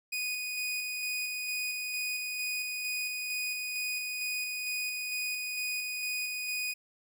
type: tone with tremolo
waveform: sawtooth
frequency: 2481 Hz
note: D#7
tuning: 6 cents flat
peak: -28 dBFS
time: 0.12-6.74 s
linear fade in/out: 10 ms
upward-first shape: square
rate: 2.2 Hz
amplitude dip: 25%
effects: none